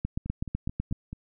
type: two click trains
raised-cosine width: 5 ms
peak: -16 / -24 dBFS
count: 8 / 5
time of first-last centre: 0.05-0.925 / 0.26-1.13 s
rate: 8 / 4.6 Hz
effects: none